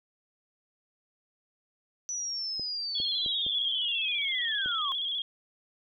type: linear sweep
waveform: sine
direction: down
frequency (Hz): 5960 to 1054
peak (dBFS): -31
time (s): 2.09-4.92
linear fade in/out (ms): 0
type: clicks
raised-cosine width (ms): 2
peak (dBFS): -30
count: 5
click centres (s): 2.596 / 3.001 / 3.262 / 3.465 / 4.66
type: tone with vibrato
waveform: sine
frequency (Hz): 3322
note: G#7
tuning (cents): 0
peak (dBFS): -29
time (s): 2.95-5.22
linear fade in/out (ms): 2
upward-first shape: square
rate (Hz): 15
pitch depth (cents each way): 45
effects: none